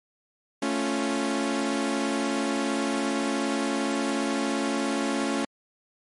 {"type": "chord", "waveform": "sawtooth", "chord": "A augmented", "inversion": "none", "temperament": "equal", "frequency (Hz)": [220, 277.2, 349.2], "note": ["A3", "C#4", "E#4"], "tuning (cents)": [0, 0, 0], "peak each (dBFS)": [-26, -23, -28], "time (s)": [0.62, 5.45], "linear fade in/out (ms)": 5, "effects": ["MP3 48 kbps"]}